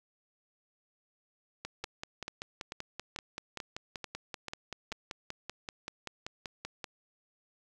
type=two click trains; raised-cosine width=0.2 ms; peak=-21 / -21 dBFS; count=8 / 28; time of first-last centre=1.84-4.924 / 1.65-6.842 s; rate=2.27 / 5.2 Hz; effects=none